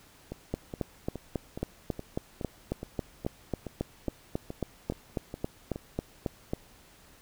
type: two click trains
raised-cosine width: 2 ms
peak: -23 / -16 dBFS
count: 14 / 23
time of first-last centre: 0.32-5.759 / 0.54-6.535 s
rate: 2.39 / 3.67 Hz
effects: pink hiss -57 dBFS RMS until 7.21 s